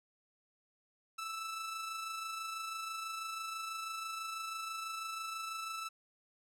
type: tone with amplitude modulation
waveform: sawtooth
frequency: 1318.5 Hz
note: E6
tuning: in tune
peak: -34 dBFS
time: 1.18-5.89 s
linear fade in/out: 10 ms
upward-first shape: sine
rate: 26.1 Hz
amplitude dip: 35%
effects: low-pass 12000 Hz 12 dB/octave